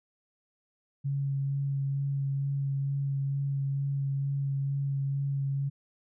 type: tone with vibrato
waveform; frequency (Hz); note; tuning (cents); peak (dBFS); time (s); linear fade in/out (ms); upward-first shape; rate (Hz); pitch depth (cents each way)
sine; 138.59; C#3; 0; -27; 1.04-5.7; 20; sine; 2.2; 12
effects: none